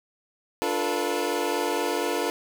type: chord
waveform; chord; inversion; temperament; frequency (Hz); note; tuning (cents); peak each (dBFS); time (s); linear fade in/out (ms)
25% pulse; B half-diminished seventh; first; equal with one note detuned; 293.7 / 349.2 / 440 / 484.3; D4 / F4 / A4 / B4; 0 / 0 / 0 / -34; -28 / -26 / -26 / -26; 0.62-2.3; 0
effects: none